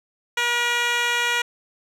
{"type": "tone with band-pass filter", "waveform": "10% pulse", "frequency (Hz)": 478.8, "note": "A#4", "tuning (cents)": 46, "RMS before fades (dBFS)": -22, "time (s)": [0.37, 1.42], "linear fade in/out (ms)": 5, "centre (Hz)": 2700, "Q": 0.61, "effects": []}